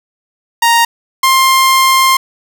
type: tone pair in turn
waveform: sawtooth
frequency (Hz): 932.3 / 1056.9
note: A#5 / C6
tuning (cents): 0 / +17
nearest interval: major second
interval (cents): 217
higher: second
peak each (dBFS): -3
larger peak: neither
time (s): 0.62-0.85 / 1.23-2.17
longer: second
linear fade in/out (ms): 5
effects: none